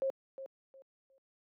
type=tone with echo; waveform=sine; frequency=537 Hz; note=C5; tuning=45 cents sharp; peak=-29 dBFS; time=0.02-0.1 s; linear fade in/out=0 ms; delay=360 ms; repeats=3; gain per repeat=-12 dB; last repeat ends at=1.18 s; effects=added 50 Hz sine -70 dBFS peak until 1.42 s + high-pass 300 Hz 12 dB/octave